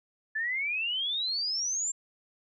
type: exponential sweep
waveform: sine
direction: up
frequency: 1725 to 7459 Hz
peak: -28 dBFS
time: 0.35-1.92 s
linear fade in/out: 10 ms
effects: none